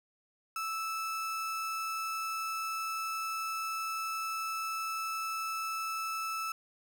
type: tone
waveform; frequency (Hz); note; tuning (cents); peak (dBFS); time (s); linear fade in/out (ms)
35% pulse; 1313; E6; -7; -32; 0.56-6.52; 2
effects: 11-bit